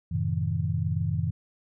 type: chord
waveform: sine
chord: F# diminished seventh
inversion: none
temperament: just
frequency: 92.5 / 111 / 133.2 / 159.84 Hz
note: F#2 / A2 / C3 / Eb3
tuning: 0 / +16 / +31 / +47 cents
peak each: -29 / -31 / -32 / -29 dBFS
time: 0.11-1.31 s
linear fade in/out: 10 ms
effects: none